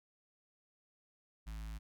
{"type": "tone with notch filter", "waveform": "square", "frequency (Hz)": 53.6, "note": "A1", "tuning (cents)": -45, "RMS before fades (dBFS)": -44, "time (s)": [1.46, 1.79], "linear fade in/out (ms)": 20, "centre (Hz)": 450, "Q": 0.5, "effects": []}